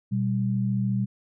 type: tone pair together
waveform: sine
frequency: 121.96 / 196 Hz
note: B2 / G3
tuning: -21 / 0 cents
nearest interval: minor sixth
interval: 821 cents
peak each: -25 / -25 dBFS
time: 0.11-1.06 s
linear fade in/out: 20 ms
effects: none